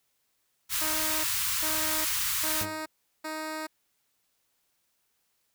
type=band-stop noise; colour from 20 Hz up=white; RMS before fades=-29 dBFS; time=0.69-2.66 s; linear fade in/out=50 ms; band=130 to 970 Hz; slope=48 dB/octave
type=tone bursts; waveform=10% pulse; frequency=312.5 Hz; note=D#4; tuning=8 cents sharp; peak=-25 dBFS; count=4; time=0.81-3.67 s; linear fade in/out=10 ms; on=430 ms; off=380 ms
type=tone with exponential decay; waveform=sawtooth; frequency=100 Hz; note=G2; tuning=35 cents sharp; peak=-29 dBFS; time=2.61-2.87 s; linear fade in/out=0 ms; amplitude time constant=56 ms
effects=white hiss -74 dBFS RMS until 5.54 s